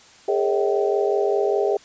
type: tone cluster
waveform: sine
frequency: 406.4 / 451.5 / 553 / 639 / 769 Hz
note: G#4 / A4 / C#5 / D#5 / G5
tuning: -38 / +45 / -4 / +46 / -33 cents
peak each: -20 / -26 / -27 / -26 / -28 dBFS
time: 0.28-1.77 s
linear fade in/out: 5 ms
effects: white hiss -49 dBFS RMS until 1.84 s + resampled to 16000 Hz